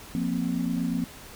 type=chord; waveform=sine; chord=F suspended fourth; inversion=none; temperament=equal; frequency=174.61 / 233.1 / 261.6 Hz; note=F3 / Bb3 / C4; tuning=0 / 0 / 0 cents; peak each=-29 dBFS; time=0.15-1.04 s; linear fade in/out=0 ms; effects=pink hiss -45 dBFS RMS until 1.35 s